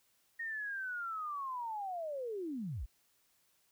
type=linear sweep; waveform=sine; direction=down; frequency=1864.7 to 35.93 Hz; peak=-37 dBFS; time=0.39-2.86 s; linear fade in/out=10 ms; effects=white hiss -73 dBFS RMS until 3.71 s